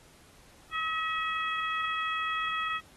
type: harmonic tone with a mistuned harmonic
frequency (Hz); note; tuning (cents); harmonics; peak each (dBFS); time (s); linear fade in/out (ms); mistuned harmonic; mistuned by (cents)
640; D#5; +49; 2 / 3 / 4 / 5; -31 / -35 / -37 / -39; 0.71-2.81; 50; 5; +53
effects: pink hiss -58 dBFS RMS until 2.96 s + AAC 32 kbps